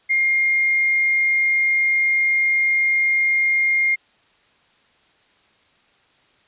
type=tone; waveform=sine; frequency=2124 Hz; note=C7; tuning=25 cents sharp; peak=-15 dBFS; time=0.09-3.96 s; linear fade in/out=20 ms; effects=white hiss -58 dBFS RMS until 6.47 s + resampled to 8000 Hz